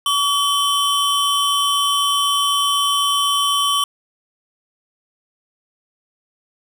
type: tone pair together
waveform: square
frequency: 1138 / 3066 Hz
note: C#6 / G7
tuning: +45 / -39 cents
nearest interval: octave + perfect fourth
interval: 1716 cents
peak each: -19 dBFS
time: 0.06-3.84 s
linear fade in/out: 2 ms
effects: none